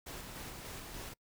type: noise with tremolo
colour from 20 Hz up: pink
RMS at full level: -45 dBFS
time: 0.06-1.14 s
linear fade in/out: 10 ms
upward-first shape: square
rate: 3.4 Hz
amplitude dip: 25%
effects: noise-tail reverb RT60 0.1 s tail -25 dB re dry

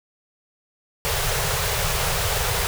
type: band-stop noise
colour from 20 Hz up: pink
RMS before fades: -23 dBFS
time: 1.05-2.67 s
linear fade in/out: 0 ms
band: 170 to 390 Hz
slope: 96 dB/octave
effects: none

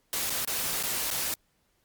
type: noise with dropouts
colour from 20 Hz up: white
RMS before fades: -30 dBFS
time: 0.13-1.34 s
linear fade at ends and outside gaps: 1 ms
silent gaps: 0.297-0.303 / 0.449-0.475 / 0.828-0.835 / 1.104-1.111 s
effects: pink hiss -71 dBFS RMS until 1.84 s + Opus 48 kbps

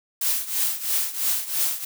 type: noise with tremolo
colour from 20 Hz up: blue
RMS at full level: -21 dBFS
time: 0.21-1.85 s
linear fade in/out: 5 ms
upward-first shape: triangle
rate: 3 Hz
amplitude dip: 85%
effects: none

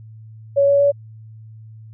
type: tone with pitch steps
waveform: sine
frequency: 560 / 564.2 / 568.5 Hz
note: C#5 / C#5 / C#5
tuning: +18 / +30 / +44 cents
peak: -11 dBFS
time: 0.56-0.92 s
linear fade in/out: 20 ms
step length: 120 ms
effects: added 110 Hz sine -37 dBFS peak until 1.93 s

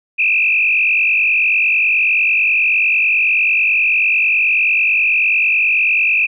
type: tone with frequency modulation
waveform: sine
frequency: 2525 Hz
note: D#7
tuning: 25 cents sharp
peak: -11 dBFS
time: 0.18-6.27 s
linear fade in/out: 20 ms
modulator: 49.2 Hz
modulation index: 2.7
effects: none

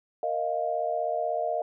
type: chord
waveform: sine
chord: Bb suspended fourth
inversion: none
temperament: equal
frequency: 466.2 / 622.3 / 698.5 Hz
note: Bb4 / Eb5 / F5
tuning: 0 / 0 / 0 cents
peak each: -34 / -29 / -29 dBFS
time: 0.23-1.62 s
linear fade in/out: 2 ms
effects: none

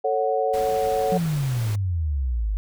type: chord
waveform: sine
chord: F# minor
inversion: first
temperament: just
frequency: 444 / 555 / 740 Hz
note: A4 / C#5 / F#5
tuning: +16 / +2 / 0 cents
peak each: -24 dBFS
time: 0.04-1.18 s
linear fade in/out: 10 ms
type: noise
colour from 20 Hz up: pink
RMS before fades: -37 dBFS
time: 0.53-1.76 s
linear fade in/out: 10 ms
type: exponential sweep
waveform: sine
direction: down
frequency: 183.9 to 48.46 Hz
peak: -21 dBFS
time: 1.12-2.57 s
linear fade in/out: 0 ms
effects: none

